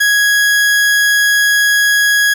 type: tone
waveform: 40% pulse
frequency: 1662 Hz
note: G#6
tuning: 1 cent sharp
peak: -8 dBFS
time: 0-2.34 s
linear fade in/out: 10 ms
effects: none